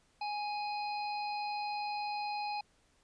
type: harmonic tone with a mistuned harmonic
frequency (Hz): 830.6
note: G#5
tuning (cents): 0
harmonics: 1 / 3 / 5 / 6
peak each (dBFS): -35 / -44 / -46 / -51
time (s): 0.21-2.61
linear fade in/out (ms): 5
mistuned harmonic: 6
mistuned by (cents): -19
effects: pink hiss -70 dBFS RMS until 3.03 s + resampled to 22050 Hz